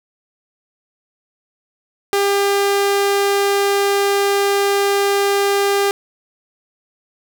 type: tone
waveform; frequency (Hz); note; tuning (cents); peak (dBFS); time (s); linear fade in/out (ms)
sawtooth; 400; G4; +35; -10; 2.13-5.91; 0
effects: none